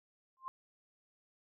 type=tone with exponential growth; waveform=sine; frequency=1054 Hz; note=C6; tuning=12 cents sharp; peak=-35 dBFS; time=0.37-0.48 s; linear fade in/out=0 ms; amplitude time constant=22 ms; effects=none